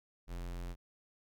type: tone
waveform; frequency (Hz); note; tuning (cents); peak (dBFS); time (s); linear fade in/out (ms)
square; 43.65; F1; 0; -40; 0.27-0.76; 50
effects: none